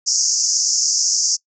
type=band-pass noise; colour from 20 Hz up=white; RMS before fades=-18 dBFS; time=0.06-1.37 s; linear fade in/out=20 ms; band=5000 to 6900 Hz; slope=96 dB/octave; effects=noise-tail reverb RT60 0.1 s tail -23 dB re dry